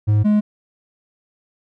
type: tone pair in turn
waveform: triangle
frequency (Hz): 105.5 / 210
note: G#2 / G#3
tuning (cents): +28 / +19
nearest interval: octave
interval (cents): 1191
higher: second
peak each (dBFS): -10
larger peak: neither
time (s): 0.07-0.24 / 0.24-0.41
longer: neither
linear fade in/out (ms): 20
effects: none